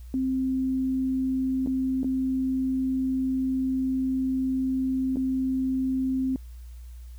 sine tone with dropouts, 261.6 Hz, C4, in tune, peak -23 dBFS, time 0.14-6.36 s, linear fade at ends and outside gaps 1 ms, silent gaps 1.662-1.672 / 2.032-2.044 / 5.159-5.169 s, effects added 60 Hz sine -39 dBFS peak until 7.18 s + white hiss -61 dBFS RMS until 7.18 s

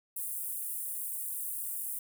pink high-pass noise, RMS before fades -37 dBFS, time 0.16-1.99 s, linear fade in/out 5 ms, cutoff 9000 Hz, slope 48 dB/octave, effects none

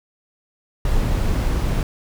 brown noise, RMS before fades -19 dBFS, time 0.85-1.83 s, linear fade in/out 2 ms, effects none

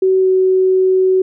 sine tone with pitch glide, 377.6 to 375 Hz, F#4 to F#4, +35 to +23 cents, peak -9 dBFS, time 0.02-1.22 s, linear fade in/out 5 ms, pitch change -12 cents, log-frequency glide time 0.2-0.27 s, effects none

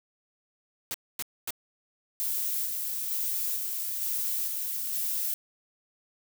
white noise bursts, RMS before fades -33 dBFS, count 3, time 0.91-1.506 s, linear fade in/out 0 ms, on 32 ms, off 250 ms
violet noise with tremolo, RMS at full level -30 dBFS, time 2.2-5.34 s, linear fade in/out 0 ms, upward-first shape square, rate 1.1 Hz, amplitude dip 25%
effects none

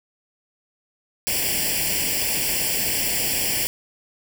white noise with comb filter, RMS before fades -23 dBFS, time 1.27-3.67 s, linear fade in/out 0 ms, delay 0.39 ms, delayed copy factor +1, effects none

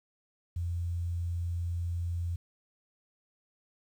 sine tone, 86.1 Hz, F2, 24 cents flat, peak -30 dBFS, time 0.56-2.36 s, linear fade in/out 5 ms, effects 10-bit

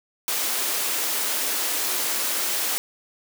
white high-pass noise, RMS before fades -25 dBFS, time 0.28-2.78 s, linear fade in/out 0 ms, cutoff 260 Hz, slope 24 dB/octave, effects none

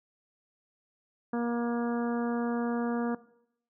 harmonic tone, 236.9 Hz, A#3, 28 cents sharp, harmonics 1 / 2 / 3 / 4 / 5 / 6 / 7, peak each -29 / -35 / -39 / -41 / -43 / -45 / -46 dBFS, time 1.33-3.15 s, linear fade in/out 5 ms, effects noise-tail reverb RT60 0.7 s tail -18 dB re dry

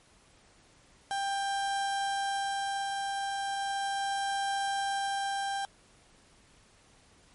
35% pulse tone with tremolo, 792 Hz, G5, 18 cents sharp, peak -27 dBFS, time 1.11-5.65 s, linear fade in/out 0 ms, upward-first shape sine, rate 0.36 Hz, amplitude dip 25%, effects pink hiss -61 dBFS RMS until 7.34 s + MP3 48 kbps

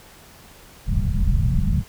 pink low-pass noise, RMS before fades -19 dBFS, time 0.86-1.84 s, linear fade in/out 50 ms, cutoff 210 Hz, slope 96 dB/octave, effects pink hiss -47 dBFS RMS until 1.88 s

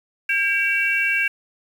sine tone cluster, 1608 / 2295 / 2721 Hz, G6 / D7 / F7, +44 / -40 / -46 cents, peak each -22 dBFS, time 0.29-1.28 s, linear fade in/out 5 ms, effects 7-bit

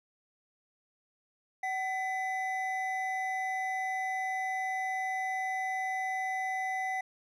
triangle tone pair together, 757.4 / 2000 Hz, F#5 / B6, +40 / +21 cents, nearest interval octave + perfect fourth, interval 1681 cents, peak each -31 / -33 dBFS, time 1.63-7.01 s, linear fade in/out 5 ms, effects none

